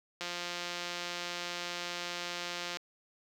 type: click train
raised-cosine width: 0.2 ms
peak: -20 dBFS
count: 449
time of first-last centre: 0.21-2.77 s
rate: 175 Hz
effects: high-pass 150 Hz 12 dB/octave + 8-bit